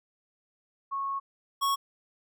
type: tone pair in turn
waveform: sine / square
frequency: 1099 / 1105.4 Hz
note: C#6 / C#6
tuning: -15 / -5 cents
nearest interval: unison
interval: 10 cents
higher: second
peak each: -29 / -25 dBFS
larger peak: second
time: 0.91-1.2 / 1.61-1.76 s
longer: first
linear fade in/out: 20 ms
effects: none